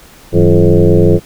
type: tone with frequency modulation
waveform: sine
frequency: 164.81 Hz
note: E3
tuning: in tune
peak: -4 dBFS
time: 0.32-1.2 s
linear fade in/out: 50 ms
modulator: 88.7 Hz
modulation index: 3.8
effects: pink hiss -40 dBFS RMS until 1.25 s